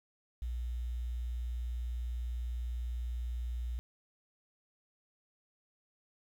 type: tone with quantisation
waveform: sine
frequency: 60 Hz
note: B1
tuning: 49 cents flat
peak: -34 dBFS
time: 0.42-3.79 s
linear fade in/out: 0 ms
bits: 10
effects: none